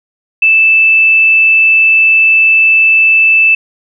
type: tone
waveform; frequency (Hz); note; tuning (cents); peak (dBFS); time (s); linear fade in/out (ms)
sine; 2637; E7; 0; -4; 0.42-3.55; 5
effects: none